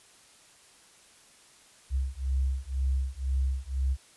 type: beating tone pair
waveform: sine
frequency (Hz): 65.41 / 67.41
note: C2 / C#2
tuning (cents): 0 / -48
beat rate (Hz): 2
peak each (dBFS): -29 / -29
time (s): 1.9-3.97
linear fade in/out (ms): 50
effects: white hiss -57 dBFS RMS until 4.16 s + resampled to 24000 Hz